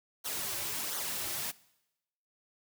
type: noise with flanger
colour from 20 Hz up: white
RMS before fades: -36 dBFS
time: 0.24-1.52 s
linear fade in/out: 20 ms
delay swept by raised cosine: 0.39 to 4.29 ms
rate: 1.4 Hz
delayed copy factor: -0.55
effects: noise-tail reverb RT60 0.9 s tail -21 dB re dry